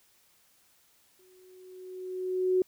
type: tone with exponential growth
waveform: sine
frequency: 369.7 Hz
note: F#4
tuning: 1 cent flat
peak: -20 dBFS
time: 1.19-2.62 s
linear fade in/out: 2 ms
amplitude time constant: 310 ms
effects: white hiss -65 dBFS RMS until 2.67 s